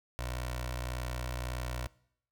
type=tone with notch filter; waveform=15% pulse; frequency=61.74 Hz; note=B1; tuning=in tune; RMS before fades=-37 dBFS; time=0.19-1.87 s; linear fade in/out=0 ms; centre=210 Hz; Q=0.56; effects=noise-tail reverb RT60 0.7 s tail -22 dB re dry